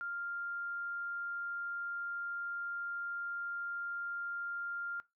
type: tone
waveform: sine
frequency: 1396.9 Hz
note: F6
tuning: in tune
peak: -37 dBFS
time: 0.01-5 s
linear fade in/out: 0 ms
effects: noise-tail reverb RT60 0.2 s tail -19 dB re dry